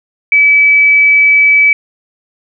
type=tone; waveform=sine; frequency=2295 Hz; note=D7; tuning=40 cents flat; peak=-4 dBFS; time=0.32-1.73 s; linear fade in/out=2 ms; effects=none